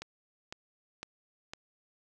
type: click train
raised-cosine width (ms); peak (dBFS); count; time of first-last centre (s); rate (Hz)
0.2; -23; 4; 0.02-1.535; 1.98
effects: none